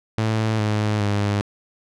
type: tone with pitch steps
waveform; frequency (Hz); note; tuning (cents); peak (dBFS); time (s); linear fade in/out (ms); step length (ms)
sawtooth; 110.1 / 106.17 / 102.37; A2 / G#2 / G#2; +2 / +39 / -24; -15; 0.18-1.41; 0; 410
effects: low-pass 6000 Hz 12 dB/octave